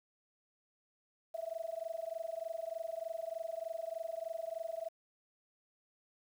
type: tone with amplitude modulation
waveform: sine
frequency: 659.3 Hz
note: E5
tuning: in tune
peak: -34 dBFS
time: 1.34-4.89 s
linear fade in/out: 10 ms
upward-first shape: sine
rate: 23.3 Hz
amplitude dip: 95%
effects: 10-bit